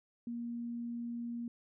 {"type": "tone", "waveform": "sine", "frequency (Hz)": 236.3, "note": "A#3", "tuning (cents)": 24, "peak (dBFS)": -37, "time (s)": [0.27, 1.48], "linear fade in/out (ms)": 2, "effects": []}